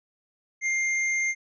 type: tone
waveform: square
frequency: 2108 Hz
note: C7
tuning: 12 cents sharp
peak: -24 dBFS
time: 0.61-1.35 s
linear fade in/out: 50 ms
effects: resampled to 16000 Hz